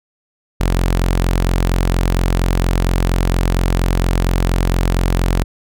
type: tone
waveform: sawtooth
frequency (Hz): 44.3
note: F1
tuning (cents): +25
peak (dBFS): -9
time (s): 0.6-5.44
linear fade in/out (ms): 10
effects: none